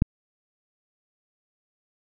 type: click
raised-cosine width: 5 ms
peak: -6 dBFS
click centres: 0.021 s
effects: none